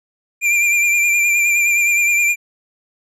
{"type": "tone with vibrato", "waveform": "square", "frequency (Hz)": 2381, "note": "D7", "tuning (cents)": 23, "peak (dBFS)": -13, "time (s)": [0.41, 2.36], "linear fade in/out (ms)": 50, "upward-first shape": "triangle", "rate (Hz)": 9.6, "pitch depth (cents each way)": 39, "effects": ["low-pass 11000 Hz 12 dB/octave"]}